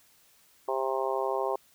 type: harmonic tone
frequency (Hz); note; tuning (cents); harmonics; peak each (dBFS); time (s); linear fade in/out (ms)
132.7; C3; +25; 3 / 4 / 5 / 6 / 7 / 8; -32 / -33 / -34 / -35 / -35 / -36; 0.68-1.56; 5
effects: white hiss -62 dBFS RMS until 1.74 s